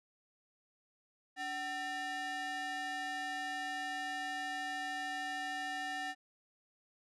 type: ring-modulated tone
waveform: square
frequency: 523.3 Hz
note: C5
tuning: in tune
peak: -35 dBFS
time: 1.36-6.15 s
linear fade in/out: 50 ms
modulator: 1280 Hz
effects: low-pass 8000 Hz 12 dB/octave